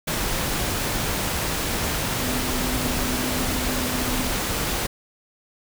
sine tone in noise, 251.6 Hz, B3, 32 cents sharp, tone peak -29 dBFS, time 2.19-4.29 s, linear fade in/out 10 ms, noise pink, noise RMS -25 dBFS, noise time 0.07-4.87 s, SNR -7 dB, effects none

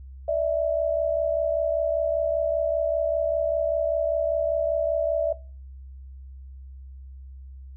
sine tone pair together, 587.3 / 652.4 Hz, D5 / E5, 0 / -18 cents, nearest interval major second, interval 182 cents, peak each -24 dBFS, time 0.28-5.33 s, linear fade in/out 5 ms, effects noise-tail reverb RT60 0.4 s tail -20 dB re dry + added 66 Hz sine -39 dBFS peak until 7.76 s

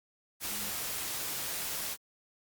sine tone in noise, 206.3 Hz, G#3, 11 cents flat, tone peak -47 dBFS, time 0.48-0.73 s, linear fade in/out 50 ms, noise white, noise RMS -36 dBFS, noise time 0.4-1.97 s, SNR -14 dB, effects Opus 48 kbps

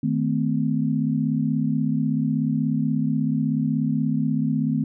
sine chord, A diminished, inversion second, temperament equal with one note detuned, 155.56 / 220 / 256.4 Hz, Eb3 / A3 / C4, 0 / 0 / -35 cents, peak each -24 dBFS, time 0.03-4.84 s, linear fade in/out 5 ms, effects none

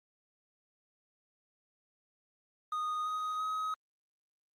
triangle tone with pitch steps, 1237 / 1252.1 / 1267.4 Hz, D#6 / D#6 / D#6, -10 / +11 / +32 cents, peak -30 dBFS, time 2.72-3.74 s, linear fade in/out 2 ms, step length 340 ms, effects Opus 32 kbps

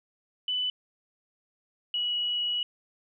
sine tone pair in turn, 2992 / 2924 Hz, F#7 / F#7, +19 / -21 cents, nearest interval unison, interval 40 cents, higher first, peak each -26 dBFS, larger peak neither, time 0.48-0.7 / 1.94-2.63 s, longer second, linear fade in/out 2 ms, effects none

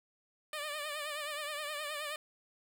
10% pulse tone with vibrato, 596 Hz, D5, 25 cents sharp, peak -29 dBFS, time 0.53-2.16 s, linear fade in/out 2 ms, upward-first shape triangle, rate 9.5 Hz, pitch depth 77 cents each way, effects none

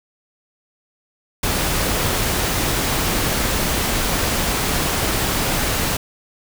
pink noise, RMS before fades -20 dBFS, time 1.43-5.97 s, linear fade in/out 5 ms, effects none

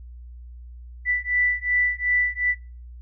sine beating tone pair, 1975.5 / 1978.2 Hz, B6 / B6, 0 / +2 cents, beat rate 2.7 Hz, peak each -23 dBFS, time 1.05-2.55 s, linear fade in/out 50 ms, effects noise-tail reverb RT60 0.4 s tail -25 dB re dry + added 60 Hz sine -38 dBFS peak until 3.01 s

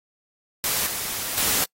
white noise with level steps, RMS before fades -23 / -29 / -22 dBFS, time 0.64-1.64 s, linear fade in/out 0 ms, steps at 0.86 / 1.37 s, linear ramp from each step 10 ms, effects noise-tail reverb RT60 0.1 s tail -25 dB re dry + AAC 48 kbps

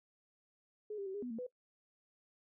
sine tone with pitch steps, 423.4 / 397.1 / 381.5 / 408.5 / 246.3 / 226.5 / 498.3 Hz, G#4 / G4 / G4 / G#4 / B3 / A#3 / B4, +33 / +22 / -47 / -29 / -5 / -50 / +15 cents, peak -39 dBFS, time 0.9-1.467 s, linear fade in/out 5 ms, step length 81 ms, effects noise-tail reverb RT60 0.1 s tail -19 dB re dry

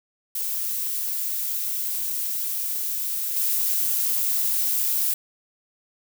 violet noise with level steps, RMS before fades -27 / -23 dBFS, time 0.35-5.14 s, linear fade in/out 5 ms, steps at 3.36 s, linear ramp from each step 5 ms, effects none

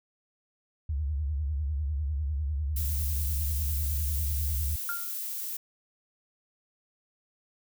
sine tone with vibrato, 72.7 Hz, D2, 17 cents flat, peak -27 dBFS, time 0.89-4.76 s, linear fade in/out 5 ms, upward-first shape sine, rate 10 Hz, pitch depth 160 cents each way
violet noise, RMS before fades -35 dBFS, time 2.76-5.57 s, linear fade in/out 5 ms
sine tone with exponential decay, 1396.9 Hz, F6, in tune, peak -28 dBFS, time 4.89-5.17 s, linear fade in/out 1 ms, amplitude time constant 59 ms
effects none

